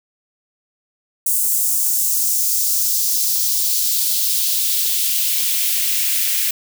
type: noise with high-pass filter sweep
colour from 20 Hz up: blue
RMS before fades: -18 dBFS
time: 1.26-6.51 s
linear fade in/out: 5 ms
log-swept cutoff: 8300 to 2100 Hz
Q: 1.6
effects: none